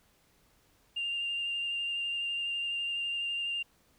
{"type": "tone with vibrato", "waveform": "sine", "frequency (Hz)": 2794, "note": "F7", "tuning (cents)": 0, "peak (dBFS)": -30, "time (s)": [0.96, 3.63], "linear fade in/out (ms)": 10, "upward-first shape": "triangle", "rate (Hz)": 12, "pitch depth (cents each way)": 17, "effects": ["tanh soft clip ceiling -26 dBFS", "pink hiss -67 dBFS RMS until 3.98 s"]}